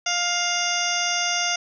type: harmonic tone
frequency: 703 Hz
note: F5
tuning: 11 cents sharp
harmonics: 1 / 2 / 3 / 4 / 5 / 7 / 8 / 9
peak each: -29 / -29 / -29 / -28 / -32 / -31 / -30 / -29 dBFS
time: 0.06-1.56 s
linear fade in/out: 5 ms
effects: none